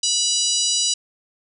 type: harmonic tone with a mistuned harmonic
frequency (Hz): 975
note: B5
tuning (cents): -23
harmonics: 3 / 4 / 5 / 6 / 7 / 8 / 9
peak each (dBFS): -26 / -24 / -24 / -25 / -27 / -26 / -30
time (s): 0.03-0.94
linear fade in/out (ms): 5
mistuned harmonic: 4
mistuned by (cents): +17
effects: none